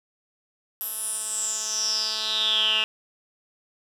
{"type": "tone with band-pass filter sweep", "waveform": "10% pulse", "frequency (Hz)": 217.5, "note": "A3", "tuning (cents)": -20, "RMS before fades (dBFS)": -26, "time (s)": [0.81, 2.84], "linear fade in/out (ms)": 0, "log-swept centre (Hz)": [12000, 2700], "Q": 9.1, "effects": []}